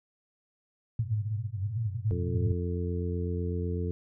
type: band-pass noise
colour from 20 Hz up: pink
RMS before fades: -31 dBFS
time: 0.99-2.52 s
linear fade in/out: 5 ms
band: 100 to 120 Hz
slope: 96 dB/octave
type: harmonic tone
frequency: 88 Hz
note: F2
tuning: 14 cents sharp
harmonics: 1 / 2 / 3 / 4 / 5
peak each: -30 / -36 / -40 / -40 / -37 dBFS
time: 2.11-3.91 s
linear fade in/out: 0 ms
effects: none